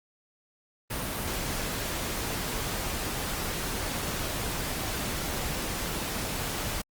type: noise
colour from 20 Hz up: pink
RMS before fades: -32 dBFS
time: 0.9-6.82 s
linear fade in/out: 10 ms
effects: Opus 32 kbps